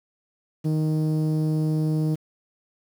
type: tone with low-pass filter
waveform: sawtooth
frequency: 155.56 Hz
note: D#3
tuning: in tune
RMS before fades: -23 dBFS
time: 0.64-2.16 s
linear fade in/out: 20 ms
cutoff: 350 Hz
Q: 0.95
effects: 8-bit